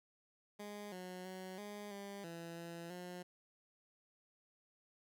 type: tone with pitch steps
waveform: 15% pulse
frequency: 206.4 / 182.6 / 186.4 / 206.3 / 200.1 / 168 / 169.1 / 178.9 Hz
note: G#3 / F#3 / F#3 / G#3 / G3 / E3 / E3 / F3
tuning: -10 / -23 / +13 / -11 / +36 / +33 / +44 / +42 cents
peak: -40 dBFS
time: 0.59-3.23 s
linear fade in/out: 10 ms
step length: 330 ms
effects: none